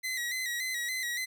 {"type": "tone with vibrato", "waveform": "sawtooth", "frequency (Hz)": 1975.5, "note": "B6", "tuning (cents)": 0, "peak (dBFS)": -28, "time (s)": [0.03, 1.26], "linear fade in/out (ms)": 20, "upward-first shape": "square", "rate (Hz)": 3.5, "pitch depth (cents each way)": 56, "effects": []}